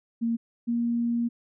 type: tone pair in turn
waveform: sine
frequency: 231.3 / 235.6 Hz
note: A#3 / A#3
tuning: -13 / +19 cents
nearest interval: unison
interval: 32 cents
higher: second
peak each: -23 dBFS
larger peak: neither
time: 0.21-0.37 / 0.67-1.29 s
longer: second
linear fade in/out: 20 ms
effects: none